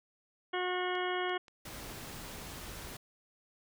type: harmonic tone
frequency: 363 Hz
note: F#4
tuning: 33 cents flat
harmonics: 1 / 2 / 3 / 4 / 5 / 6 / 8 / 9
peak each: -35 / -38 / -40 / -41 / -42 / -43 / -44 / -45 dBFS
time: 0.53-1.38 s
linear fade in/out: 10 ms
type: clicks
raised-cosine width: 0.2 ms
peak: -37 dBFS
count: 4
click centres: 0.953 / 1.295 / 1.482 / 2.301 s
type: noise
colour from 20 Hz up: pink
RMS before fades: -45 dBFS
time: 1.65-2.97 s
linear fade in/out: 5 ms
effects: none